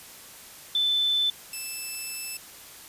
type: tone pair in turn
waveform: sine / 5% pulse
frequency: 3520 / 2637 Hz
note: A7 / E7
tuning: 0 / 0 cents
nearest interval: perfect fourth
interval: 500 cents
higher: first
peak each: -21 / -23 dBFS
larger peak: first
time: 0.75-1.3 / 1.53-2.37 s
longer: second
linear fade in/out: 2 ms
effects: white hiss -46 dBFS RMS until 2.88 s + resampled to 32000 Hz